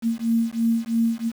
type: beating tone pair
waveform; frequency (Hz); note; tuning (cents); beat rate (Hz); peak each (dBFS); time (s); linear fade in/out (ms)
sine; 227.8 / 230.8; A#3 / A#3; -40 / -17; 3; -22; 0.02-1.32; 50
effects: 7-bit